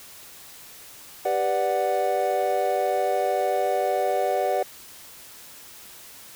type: chord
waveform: triangle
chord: G major seventh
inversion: none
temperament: equal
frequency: 392 / 493.9 / 587.3 / 740 Hz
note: G4 / B4 / D5 / F#5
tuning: 0 / 0 / 0 / 0 cents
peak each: -27 / -26 / -24 / -23 dBFS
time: 1.25-4.63 s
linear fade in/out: 5 ms
effects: white hiss -45 dBFS RMS until 6.35 s